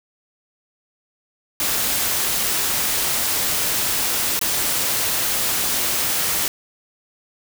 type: noise with dropouts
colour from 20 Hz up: white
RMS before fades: -21 dBFS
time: 1.6-6.48 s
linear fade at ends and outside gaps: 1 ms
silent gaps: 4.392-4.413 s
effects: none